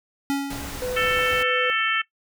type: tone with exponential decay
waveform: square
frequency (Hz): 278.7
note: C#4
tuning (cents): +9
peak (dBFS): -20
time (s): 0.3-1.09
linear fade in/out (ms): 0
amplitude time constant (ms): 170
type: noise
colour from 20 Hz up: pink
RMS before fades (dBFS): -34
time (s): 0.5-1.43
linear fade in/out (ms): 5
type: tone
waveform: triangle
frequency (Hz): 501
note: B4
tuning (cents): +25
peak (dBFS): -23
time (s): 0.82-1.7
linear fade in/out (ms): 0
type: harmonic tone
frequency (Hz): 443.5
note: A4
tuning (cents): +14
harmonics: 3 / 4 / 5 / 6 / 7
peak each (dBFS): -25 / -26 / -27 / -28 / -28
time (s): 0.96-2.02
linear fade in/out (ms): 10
effects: noise-tail reverb RT60 0.1 s tail -18 dB re dry